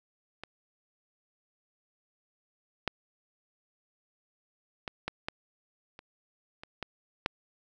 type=clicks; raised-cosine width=0.3 ms; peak=-24 / -12 / -19 / -16 / -16 / -30 / -27 / -19 / -11 dBFS; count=9; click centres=0.436 / 2.877 / 4.878 / 5.08 / 5.285 / 5.991 / 6.635 / 6.827 / 7.261 s; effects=none